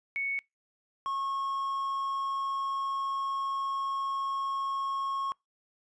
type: tone pair in turn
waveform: sine / triangle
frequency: 2217 / 1091.3 Hz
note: C#7 / C#6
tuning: 0 / -27 cents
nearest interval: octave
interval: 1227 cents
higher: first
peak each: -29 / -28 dBFS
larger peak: second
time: 0.16-0.39 / 1.06-5.32 s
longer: second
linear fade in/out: 0 ms
effects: noise-tail reverb RT60 0.2 s tail -26 dB re dry + resampled to 22050 Hz